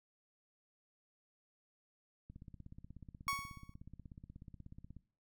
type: click train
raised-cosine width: 5 ms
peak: -39 dBFS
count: 45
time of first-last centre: 2.3-4.967 s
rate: 16.5 Hz
type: tone with exponential decay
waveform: 30% pulse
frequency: 1113 Hz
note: C#6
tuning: 7 cents sharp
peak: -29 dBFS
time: 3.28-3.74 s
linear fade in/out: 1 ms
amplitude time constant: 100 ms
effects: noise-tail reverb RT60 0.4 s tail -19 dB re dry